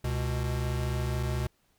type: tone pair together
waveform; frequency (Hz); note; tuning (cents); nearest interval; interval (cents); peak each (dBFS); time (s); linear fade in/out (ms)
square; 69.3 / 123.48; C#2 / B2; 0 / 0; minor seventh; 1000; -32 / -31; 0.04-1.47; 5
effects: pink hiss -70 dBFS RMS until 1.78 s